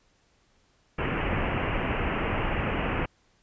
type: low-pass noise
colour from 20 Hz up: pink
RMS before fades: -28 dBFS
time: 0.98-3.06 s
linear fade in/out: 10 ms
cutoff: 2900 Hz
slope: 96 dB/octave
effects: pink hiss -66 dBFS RMS until 3.42 s + resampled to 16000 Hz